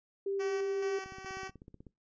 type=tone; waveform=sine; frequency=394.2 Hz; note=G4; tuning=10 cents sharp; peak=-31 dBFS; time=0.26-0.99 s; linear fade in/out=5 ms
type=tone with tremolo; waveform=10% pulse; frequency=381.7 Hz; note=G4; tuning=46 cents flat; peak=-31 dBFS; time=0.39-1.51 s; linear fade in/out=20 ms; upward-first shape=square; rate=2.3 Hz; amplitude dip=50%
type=click train; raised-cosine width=3 ms; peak=-37 dBFS; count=14; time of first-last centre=1.06-1.867 s; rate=16.1 Hz
effects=noise-tail reverb RT60 0.2 s tail -21 dB re dry + resampled to 16000 Hz